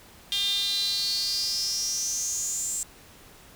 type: tone with high-pass filter sweep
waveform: sawtooth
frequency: 400.9 Hz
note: G4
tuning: 39 cents sharp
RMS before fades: -28 dBFS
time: 0.32-2.83 s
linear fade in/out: 0 ms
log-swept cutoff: 3400 to 7700 Hz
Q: 9.9
effects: pink hiss -51 dBFS RMS until 3.55 s